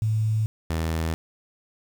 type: tone pair in turn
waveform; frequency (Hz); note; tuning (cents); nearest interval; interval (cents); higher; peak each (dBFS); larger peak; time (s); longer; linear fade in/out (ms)
sine / sawtooth; 109.2 / 81.03; A2 / E2; -13 / -29; perfect fourth; 516; first; -20; neither; 0.02-0.46 / 0.7-1.14; neither; 0
effects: 8-bit